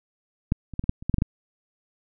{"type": "clicks", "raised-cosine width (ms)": 5, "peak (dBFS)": [-8, -24, -13, -20, -6, -26, -12, -6, -10, -8], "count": 10, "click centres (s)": [0.521, 0.737, 0.794, 0.84, 0.894, 1.025, 1.096, 1.142, 1.184, 1.221], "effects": []}